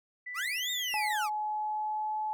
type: tone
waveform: sine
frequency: 1983 Hz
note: B6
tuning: 7 cents sharp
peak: -37 dBFS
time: 0.26-1.13 s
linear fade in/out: 10 ms
type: linear two-way sweep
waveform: 35% pulse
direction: up then down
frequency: 1053 to 3729 to 1053 Hz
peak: -30 dBFS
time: 0.34-1.3 s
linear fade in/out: 50 ms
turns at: 0.71 s
type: tone with pitch glide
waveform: sine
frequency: 849 to 858.9 Hz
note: G#5 to A5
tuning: +38 to -42 cents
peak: -30 dBFS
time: 0.94-2.33 s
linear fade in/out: 0 ms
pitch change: +20 cents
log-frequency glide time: 1.39-2.2 s
effects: none